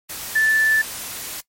sine tone in noise, 1756 Hz, A6, 4 cents flat, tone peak -14 dBFS, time 0.35-0.82 s, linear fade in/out 10 ms, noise white, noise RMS -31 dBFS, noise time 0.09-1.41 s, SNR +14 dB, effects noise-tail reverb RT60 0.1 s tail -19 dB re dry + MP3 64 kbps

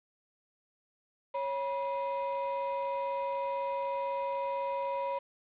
triangle ring-modulated tone, 761 Hz, F#5, 48 cents sharp, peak -26 dBFS, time 1.34-5.19 s, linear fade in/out 10 ms, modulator 210 Hz, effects resampled to 8000 Hz + 9-bit

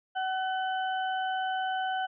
harmonic tone, 754 Hz, F#5, 32 cents sharp, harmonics 1 / 2 / 4, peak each -29 / -35 / -41 dBFS, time 0.15-2.07 s, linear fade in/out 20 ms, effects none

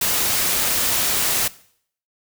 white noise, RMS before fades -20 dBFS, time 0.01-1.48 s, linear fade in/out 5 ms, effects noise-tail reverb RT60 0.6 s tail -19 dB re dry

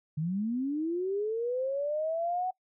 sine linear sweep, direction up, 146.9 to 749 Hz, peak -28 dBFS, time 0.17-2.51 s, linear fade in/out 10 ms, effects noise-tail reverb RT60 0.1 s tail -22 dB re dry

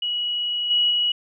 sine tone with level steps, 2918 Hz, F#7, 25 cents flat, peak -22 / -16 / -18 dBFS, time 0.02-1.12 s, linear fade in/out 5 ms, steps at 0.7 / 0.9 s, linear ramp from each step 10 ms, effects none

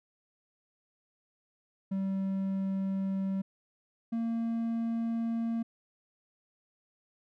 triangle tone pair in turn, 193 / 229.5 Hz, G3 / A#3, -27 / -27 cents, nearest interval minor third, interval 300 cents, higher second, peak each -27 dBFS, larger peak neither, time 1.91-3.42 / 4.12-5.63 s, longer neither, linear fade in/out 10 ms, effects none

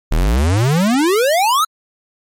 square exponential sweep, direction up, 35.44 to 1350 Hz, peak -12 dBFS, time 0.11-1.65 s, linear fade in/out 10 ms, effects MP3 64 kbps

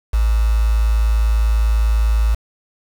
sine tone with quantisation, 55 Hz, A1, in tune, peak -12 dBFS, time 0.13-2.35 s, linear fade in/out 10 ms, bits 5, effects none

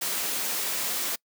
white noise, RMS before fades -29 dBFS, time 0.01-1.16 s, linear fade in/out 10 ms, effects noise-tail reverb RT60 0.1 s tail -26 dB re dry + high-pass 200 Hz 12 dB/octave

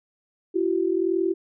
sine tone pair together, 338.5 / 380 Hz, E4 / F#4, +46 / +46 cents, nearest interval major second, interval 200 cents, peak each -23 dBFS, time 0.54-1.34 s, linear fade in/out 20 ms, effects none

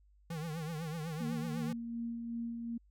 square tone with vibrato, 160.1 Hz, D#3, 50 cents sharp, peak -38 dBFS, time 0.3-1.73 s, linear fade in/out 5 ms, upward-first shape triangle, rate 8 Hz, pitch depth 130 cents each way
sine tone with tremolo, 233.1 Hz, A#3, in tune, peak -35 dBFS, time 1.2-2.78 s, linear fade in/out 10 ms, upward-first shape sine, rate 2.7 Hz, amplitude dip 35%
effects added 50 Hz sine -62 dBFS peak until 2.9 s

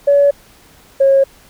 sine tone pair in turn, 568 / 544.3 Hz, C#5 / C#5, +42 / -32 cents, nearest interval minor second, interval 74 cents, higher first, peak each -6 dBFS, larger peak neither, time 0.07-0.31 / 1-1.24 s, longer neither, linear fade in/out 10 ms, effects tanh soft clip ceiling -2 dBFS + pink hiss -46 dBFS RMS until 1.49 s

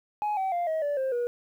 sine tone with pitch steps, 839 / 764.9 / 697.4 / 635.8 / 579.7 / 528.5 / 481.9 Hz, G#5 / G5 / F5 / D#5 / D5 / C5 / B4, +17 / -43 / -3 / +37 / -23 / +17 / -43 cents, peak -23 dBFS, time 0.22-1.27 s, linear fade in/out 0 ms, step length 150 ms, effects tanh soft clip ceiling -24 dBFS + 10-bit

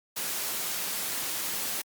white noise, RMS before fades -32 dBFS, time 0.16-1.82 s, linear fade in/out 10 ms, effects high-pass 150 Hz 12 dB/octave + Opus 48 kbps

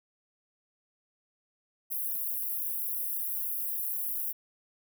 white high-pass noise, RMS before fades -33 dBFS, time 1.9-4.33 s, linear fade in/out 20 ms, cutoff 11000 Hz, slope 48 dB/octave, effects none

